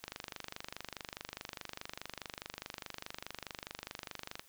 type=click train; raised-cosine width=0.2 ms; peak=-23 dBFS; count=109; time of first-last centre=0.04-4.395 s; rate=24.8 Hz; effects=white hiss -63 dBFS RMS until 4.48 s